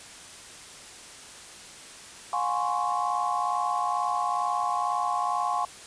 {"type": "chord", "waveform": "sine", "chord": "Db major seventh", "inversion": "first", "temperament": "equal with one note detuned", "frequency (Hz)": [714, 830.6, 1046.5, 1108.7], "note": ["F5", "Ab5", "C6", "Db6"], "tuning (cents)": [38, 0, 0, 0], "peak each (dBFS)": -30, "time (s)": [2.33, 5.65], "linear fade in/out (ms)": 2, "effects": ["white hiss -45 dBFS RMS until 5.86 s", "resampled to 22050 Hz"]}